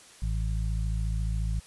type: harmonic tone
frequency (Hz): 54.2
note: A1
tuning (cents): -25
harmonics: 1 / 2 / 3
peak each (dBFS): -27 / -33 / -37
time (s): 0.22-1.6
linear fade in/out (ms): 5
effects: white hiss -52 dBFS RMS until 1.66 s + resampled to 24000 Hz